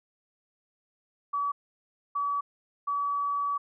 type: tone bursts at uneven times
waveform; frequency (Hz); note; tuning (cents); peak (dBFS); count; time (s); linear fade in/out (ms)
sine; 1142; D6; -49; -26; 3; 1.33-1.52 / 2.15-2.41 / 2.87-3.58; 10
effects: none